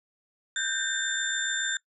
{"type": "tone cluster", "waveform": "sine", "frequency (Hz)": [1517, 1584, 1807, 3587, 7200], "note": ["F#6", "G6", "A6", "A7", "A8"], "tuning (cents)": [43, 18, 46, 33, 39], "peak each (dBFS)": [-35, -31, -38, -32, -34], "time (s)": [0.56, 1.77], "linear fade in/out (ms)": 2, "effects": ["noise-tail reverb RT60 0.1 s tail -22 dB re dry"]}